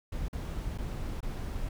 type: noise with dropouts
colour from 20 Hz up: brown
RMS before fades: -35 dBFS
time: 0.12-1.69 s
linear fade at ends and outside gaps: 5 ms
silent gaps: 0.284-0.329 / 0.778-0.783 / 1.206-1.228 s
effects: none